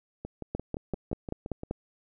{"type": "two click trains", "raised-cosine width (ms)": 2, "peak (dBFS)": [-23, -17], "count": [9, 7], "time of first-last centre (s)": [[0.25, 1.634], [0.55, 1.711]], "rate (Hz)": [5.78, 5.17], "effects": []}